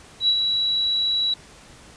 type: tone with ADSR envelope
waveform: sine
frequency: 3911 Hz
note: B7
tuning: 18 cents flat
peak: -14 dBFS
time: 0.2-1.34 s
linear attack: 81 ms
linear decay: 65 ms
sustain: -5 dB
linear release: 5 ms
effects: pink hiss -47 dBFS RMS until 1.96 s + resampled to 22050 Hz